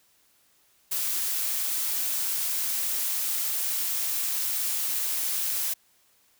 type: noise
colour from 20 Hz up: blue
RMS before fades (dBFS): -28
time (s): 0.91-5.74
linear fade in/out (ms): 10
effects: white hiss -64 dBFS RMS until 6.39 s